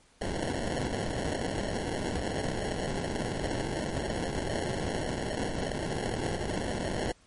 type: noise with sample-and-hold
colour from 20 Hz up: white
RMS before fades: -32 dBFS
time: 0.21-7.12 s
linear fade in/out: 5 ms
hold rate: 1225 Hz
effects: pink hiss -62 dBFS RMS until 7.26 s + MP3 48 kbps